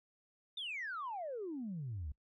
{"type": "exponential sweep", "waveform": "sine", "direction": "down", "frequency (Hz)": [3662, 67.1], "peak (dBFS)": -38, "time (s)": [0.57, 2.12], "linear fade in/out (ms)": 5, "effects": ["noise-tail reverb RT60 0.1 s tail -24 dB re dry", "tanh soft clip ceiling -35 dBFS"]}